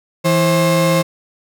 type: tone pair together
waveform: 35% pulse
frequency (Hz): 164.81 / 531.5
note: E3 / C5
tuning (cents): 0 / +27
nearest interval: octave + minor sixth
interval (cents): 2027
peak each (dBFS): -13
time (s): 0.24-1.03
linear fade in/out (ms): 20
effects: none